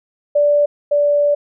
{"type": "tone pair in turn", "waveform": "sine", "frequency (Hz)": [584, 581.7], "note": ["D5", "D5"], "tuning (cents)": [-10, -17], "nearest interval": "unison", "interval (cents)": 7, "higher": "first", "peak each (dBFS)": [-10, -11], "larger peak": "first", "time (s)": [[0.35, 0.66], [0.91, 1.35]], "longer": "second", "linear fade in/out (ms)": 10, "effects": []}